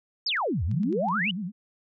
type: exponential two-way sweep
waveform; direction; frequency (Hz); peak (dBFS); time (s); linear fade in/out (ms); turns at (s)
sine; down then up; 5588 to 73.42 to 3095; -24; 0.26-1.31; 5; 0.64
type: clicks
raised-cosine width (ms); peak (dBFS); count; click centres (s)
0.2; -34; 5; 0.37 / 0.714 / 0.833 / 0.927 / 1.086
type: tone with vibrato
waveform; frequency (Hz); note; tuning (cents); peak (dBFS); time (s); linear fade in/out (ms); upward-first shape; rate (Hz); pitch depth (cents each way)
sine; 193.6; G3; -21; -29; 0.67-1.52; 50; sine; 8.6; 210
effects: none